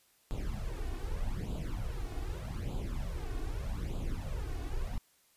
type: noise with flanger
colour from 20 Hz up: brown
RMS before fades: -36 dBFS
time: 0.31-4.98 s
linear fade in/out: 0 ms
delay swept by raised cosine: 0.26 to 2.76 ms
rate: 0.82 Hz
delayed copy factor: +0.8
effects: white hiss -68 dBFS RMS until 5.36 s + resampled to 32000 Hz